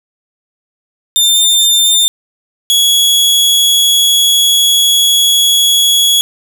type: tone pair in turn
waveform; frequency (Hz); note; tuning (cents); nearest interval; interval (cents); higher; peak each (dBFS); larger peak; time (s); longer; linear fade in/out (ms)
sawtooth; 3602 / 3352; A7 / G#7; +40 / +15; minor second; 125; first; -4; neither; 1.16-2.08 / 2.7-6.21; second; 0
effects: none